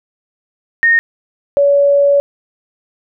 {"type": "tone pair in turn", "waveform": "sine", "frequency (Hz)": [1846, 566.5], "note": ["A#6", "C#5"], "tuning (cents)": [-17, 37], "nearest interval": "octave + minor sixth", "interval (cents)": 2046, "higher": "first", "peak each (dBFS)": -7, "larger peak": "neither", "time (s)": [[0.83, 0.99], [1.57, 2.2]], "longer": "second", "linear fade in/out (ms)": 0, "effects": []}